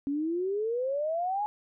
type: exponential sweep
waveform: sine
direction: up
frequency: 274.7 to 854 Hz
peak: -27 dBFS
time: 0.07-1.46 s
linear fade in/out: 0 ms
effects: none